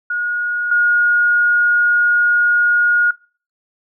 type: tone pair in turn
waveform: sine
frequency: 1443 / 1436.3 Hz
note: F#6 / F6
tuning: -44 / +48 cents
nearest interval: unison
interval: 8 cents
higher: first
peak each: -17 / -10 dBFS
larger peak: second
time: 0.1-0.71 / 0.71-3.11 s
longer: second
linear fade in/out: 5 ms
effects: noise-tail reverb RT60 0.4 s tail -24 dB re dry